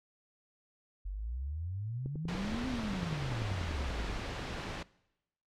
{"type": "exponential two-way sweep", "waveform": "sine", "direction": "up then down", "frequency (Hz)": [44.82, 261.4, 44.82], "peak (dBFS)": -35, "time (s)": [1.05, 4.18], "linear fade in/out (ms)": 10, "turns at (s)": 2.68}
{"type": "click train", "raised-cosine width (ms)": 3, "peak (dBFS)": -28, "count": 23, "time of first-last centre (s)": [2.06, 4.196], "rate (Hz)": 10.3}
{"type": "noise", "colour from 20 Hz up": "pink", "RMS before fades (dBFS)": -39, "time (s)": [2.28, 4.83], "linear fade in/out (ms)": 5}
{"effects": ["noise-tail reverb RT60 0.9 s tail -22 dB re dry", "low-pass 4000 Hz 12 dB/octave"]}